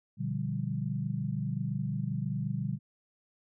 sine chord, G dominant seventh, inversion first, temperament equal with one note detuned, 121.14 / 146.83 / 174.61 / 196 Hz, B2 / D3 / F3 / G3, -33 / 0 / 0 / 0 cents, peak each -35 / -34 / -39 / -36 dBFS, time 0.17-2.79 s, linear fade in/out 50 ms, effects none

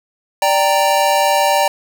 square chord, G minor, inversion second, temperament equal with one note detuned, 587.3 / 784 / 927.5 Hz, D5 / G5 / Bb5, 0 / 0 / -9 cents, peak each -17 dBFS, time 0.42-1.68 s, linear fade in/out 2 ms, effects none

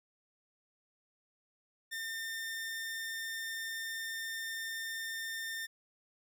sawtooth tone, 1807 Hz, A6, 46 cents sharp, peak -34 dBFS, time 1.91-5.67 s, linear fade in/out 20 ms, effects none

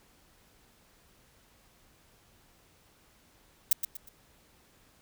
violet noise with echo, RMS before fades -21 dBFS, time 3.71-3.73 s, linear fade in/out 5 ms, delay 120 ms, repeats 3, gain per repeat -9 dB, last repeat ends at 4.09 s, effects pink hiss -63 dBFS RMS until 5.01 s

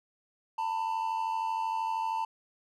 triangle tone pair together, 894.9 / 987.8 Hz, A5 / B5, +29 / 0 cents, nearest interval major second, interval 171 cents, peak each -28 / -34 dBFS, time 0.58-2.25 s, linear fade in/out 5 ms, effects none

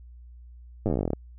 slowing click train, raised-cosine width 2 ms, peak -13 dBFS, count 17, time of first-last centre 0.86-1.133 s, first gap 9 ms, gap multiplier 1.08, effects added 60 Hz sine -44 dBFS peak until 1.38 s

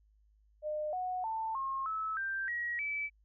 sine tone with pitch steps, 607 / 734.5 / 888.7 / 1075.3 / 1301.1 / 1574.4 / 1905 / 2305 Hz, D#5 / F#5 / A5 / C6 / E6 / G6 / A#6 / D7, -43 / -13 / +17 / +47 / -23 / +7 / +37 / -33 cents, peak -33 dBFS, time 0.62-3.1 s, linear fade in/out 50 ms, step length 310 ms, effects added 52 Hz sine -64 dBFS peak until 3.24 s

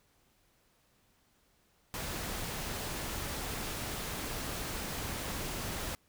pink noise, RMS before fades -38 dBFS, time 1.94-5.95 s, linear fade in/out 0 ms, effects pink hiss -70 dBFS RMS until 6.08 s

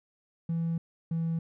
triangle tone pair in turn, 166.1 / 164.76 Hz, E3 / E3, +13 / -1 cents, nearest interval unison, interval 14 cents, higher first, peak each -24 dBFS, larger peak neither, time 0.49-0.78 / 1.11-1.39 s, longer first, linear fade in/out 5 ms, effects tanh soft clip ceiling -23 dBFS

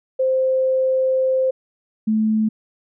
sine tone pair in turn, 522 / 217.6 Hz, C5 / A3, -4 / -19 cents, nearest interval octave + minor third, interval 1515 cents, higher first, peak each -15 dBFS, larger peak neither, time 0.19-1.51 / 2.07-2.49 s, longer first, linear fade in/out 10 ms, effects none

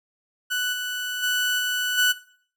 30% pulse tone with level steps, 1486 Hz, F#6, 7 cents sharp, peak -20 / -24 / -18 / -20 / -14 dBFS, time 0.5-2.13 s, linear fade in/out 20 ms, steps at 0.72 / 1.22 / 1.58 / 1.97 s, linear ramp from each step 20 ms, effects noise-tail reverb RT60 0.5 s tail -17 dB re dry

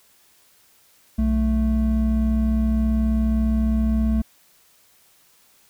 triangle tone pair together, 61.74 / 220 Hz, B1 / A3, 0 / 0 cents, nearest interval octave + minor seventh, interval 2200 cents, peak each -18 dBFS, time 1.18-4.22 s, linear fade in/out 10 ms, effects white hiss -57 dBFS RMS until 5.69 s

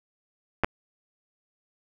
clicks, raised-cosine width 0.5 ms, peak -7 dBFS, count 2, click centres 0.636 / 0.645 s, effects none

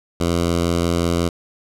10% pulse tone with notch filter, 85.5 Hz, F2, 36 cents flat, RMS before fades -19 dBFS, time 0.2-1.29 s, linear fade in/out 5 ms, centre 1800 Hz, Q 1.8, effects low-pass 11000 Hz 12 dB/octave

